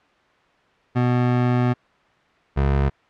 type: tone pair in turn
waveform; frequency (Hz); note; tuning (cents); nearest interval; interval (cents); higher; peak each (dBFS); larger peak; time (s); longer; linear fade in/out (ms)
25% pulse; 123.47 / 69.3; B2 / C#2; 0 / 0; minor seventh; 1000; first; -13; neither; 0.95-1.74 / 2.56-2.9; first; 20
effects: white hiss -57 dBFS RMS until 3.09 s + low-pass 2000 Hz 12 dB/octave